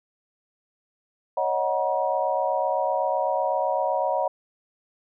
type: chord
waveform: sine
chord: D# minor seventh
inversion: third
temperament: equal with one note detuned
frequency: 554.4 / 622.3 / 740 / 956.3 Hz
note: C#5 / D#5 / F#5 / A#5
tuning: 0 / 0 / 0 / +44 cents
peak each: -27 dBFS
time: 1.37-4.28 s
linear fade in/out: 5 ms
effects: none